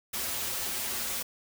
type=noise with comb filter; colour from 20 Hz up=white; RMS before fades=-33 dBFS; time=0.13-1.23 s; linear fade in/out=10 ms; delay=6.6 ms; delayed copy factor=-1; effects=none